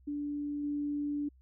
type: tone with level steps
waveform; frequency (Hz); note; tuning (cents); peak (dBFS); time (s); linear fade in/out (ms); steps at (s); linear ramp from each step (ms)
sine; 290.9; D4; -16; -33 / -31; 0.07-1.29; 10; 0.63; 10
effects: added 64 Hz sine -58 dBFS peak until 1.41 s